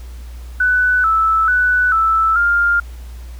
sine tone with pitch steps, 1493 / 1313 / 1488 / 1318 / 1402 Hz, F#6 / E6 / F#6 / E6 / F6, +15 / -7 / +9 / -1 / +6 cents, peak -11 dBFS, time 0.6-2.8 s, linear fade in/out 5 ms, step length 440 ms, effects added 60 Hz sine -29 dBFS peak until 3.39 s + pink hiss -46 dBFS RMS until 3.39 s

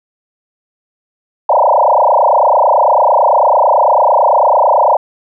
sine tone with frequency modulation, 769 Hz, G5, 33 cents flat, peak -6 dBFS, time 1.49-4.97 s, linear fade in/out 5 ms, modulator 29 Hz, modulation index 7.5, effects none

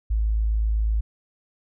sine tone, 54 Hz, A1, 32 cents flat, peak -19 dBFS, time 0.1-1.01 s, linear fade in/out 10 ms, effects none

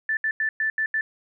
sine tone bursts at uneven times, 1760 Hz, A6, in tune, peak -21 dBFS, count 6, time 0.09-0.17 / 0.24-0.31 / 0.4-0.49 / 0.6-0.7 / 0.78-0.86 / 0.94-1.01 s, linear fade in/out 2 ms, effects none

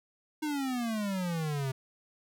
square exponential sweep, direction down, 311.1 to 130 Hz, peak -31 dBFS, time 0.42-1.72 s, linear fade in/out 10 ms, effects none

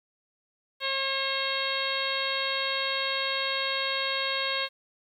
harmonic tone, 540 Hz, C#5, 45 cents flat, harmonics 1 / 2 / 3 / 4 / 5 / 6 / 7 / 8, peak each -35 / -35 / -35 / -35 / -35 / -35 / -35 / -35 dBFS, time 0.8-4.69 s, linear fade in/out 50 ms, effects 10-bit

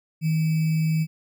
sine tone with sample-and-hold, 159.1 Hz, D#3, 39 cents sharp, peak -19 dBFS, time 0.21-1.07 s, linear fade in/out 50 ms, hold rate 2450 Hz, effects none

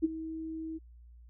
sine tone with ADSR envelope, 320.5 Hz, E4, 49 cents flat, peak -21 dBFS, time 0.02-0.79 s, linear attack 25 ms, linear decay 22 ms, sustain -15 dB, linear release 25 ms, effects added 59 Hz sine -51 dBFS peak until 1.29 s

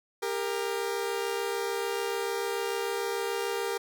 sawtooth tone pair together, 399.4 / 466.2 Hz, G4 / A#4, +32 / 0 cents, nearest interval minor third, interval 268 cents, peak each -28 dBFS, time 0.22-3.78 s, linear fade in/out 10 ms, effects none

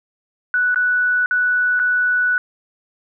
sine tone with dropouts, 1480 Hz, F#6, in tune, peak -14 dBFS, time 0.54-2.38 s, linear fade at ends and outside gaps 1 ms, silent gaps 0.745-0.759 / 1.26-1.31 / 1.793-1.798 s, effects none

